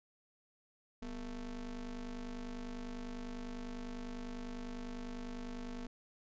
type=ring-modulated tone; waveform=square; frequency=110 Hz; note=A2; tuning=in tune; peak=-39 dBFS; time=1.02-5.87 s; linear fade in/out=5 ms; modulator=135 Hz; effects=resampled to 16000 Hz